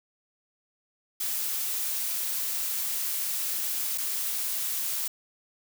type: noise with dropouts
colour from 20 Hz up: blue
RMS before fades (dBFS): -30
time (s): 1.2-5.08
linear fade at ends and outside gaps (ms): 5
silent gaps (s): 3.977-3.981
effects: none